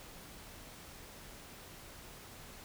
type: silence
effects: pink hiss -52 dBFS RMS until 2.64 s